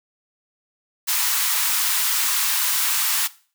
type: high-pass noise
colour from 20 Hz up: white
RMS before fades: -21 dBFS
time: 1.07-3.28 s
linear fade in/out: 20 ms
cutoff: 870 Hz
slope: 48 dB/octave
effects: noise-tail reverb RT60 0.4 s tail -18 dB re dry